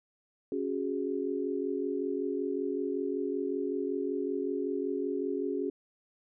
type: chord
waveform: sine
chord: C# suspended fourth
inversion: none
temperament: equal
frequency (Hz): 277.2 / 370 / 415.3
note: C#4 / F#4 / G#4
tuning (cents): 0 / 0 / 0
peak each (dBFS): -34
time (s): 0.52-5.7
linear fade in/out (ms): 2
effects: none